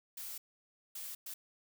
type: noise bursts at uneven times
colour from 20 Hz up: blue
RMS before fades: -44 dBFS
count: 3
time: 0.17-0.38 / 0.95-1.15 / 1.26-1.34 s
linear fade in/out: 5 ms
effects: none